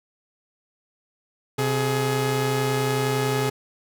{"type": "tone pair together", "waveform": "sawtooth", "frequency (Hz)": [130, 420.9], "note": ["C3", "G#4"], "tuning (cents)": [-11, 23], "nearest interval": "octave + minor sixth", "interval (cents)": 2034, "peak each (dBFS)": -20, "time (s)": [1.58, 3.5], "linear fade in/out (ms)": 10, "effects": []}